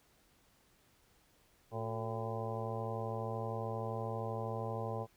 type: harmonic tone with a mistuned harmonic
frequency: 112.7 Hz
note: A2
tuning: 42 cents sharp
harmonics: 1 / 2 / 3 / 4 / 5 / 6 / 7 / 8 / 9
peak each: -40 / -47 / -49 / -43 / -44 / -47 / -45 / -54 / -47 dBFS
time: 1.71-5.07 s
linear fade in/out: 50 ms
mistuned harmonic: 3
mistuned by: +110 cents
effects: pink hiss -69 dBFS RMS until 5.16 s